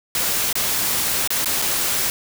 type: noise with dropouts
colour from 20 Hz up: white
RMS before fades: -21 dBFS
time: 0.15-2.1 s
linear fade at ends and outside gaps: 1 ms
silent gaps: 0.528-0.554 / 1.275-1.304 / 1.446-1.458 / 1.618-1.622 s
effects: none